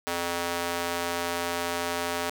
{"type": "tone with high-pass filter", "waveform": "square", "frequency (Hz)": 86.3, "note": "F2", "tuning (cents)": -20, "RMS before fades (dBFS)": -30, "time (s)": [0.07, 2.3], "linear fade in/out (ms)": 0, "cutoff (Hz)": 510, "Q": 0.73, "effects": ["8-bit"]}